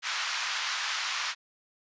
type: band-pass noise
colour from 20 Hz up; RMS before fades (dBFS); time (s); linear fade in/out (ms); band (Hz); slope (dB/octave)
pink; -32; 0.02-1.35; 50; 1100 to 6200; 24
effects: resampled to 16000 Hz